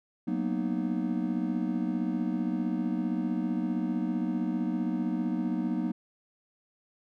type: chord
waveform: triangle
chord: B major seventh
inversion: second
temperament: just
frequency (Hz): 185.21 / 231.5 / 246.9 / 308.7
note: F#3 / A#3 / B3 / D#4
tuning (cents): +2 / -12 / 0 / -14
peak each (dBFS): -31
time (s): 0.27-5.92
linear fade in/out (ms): 10
effects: none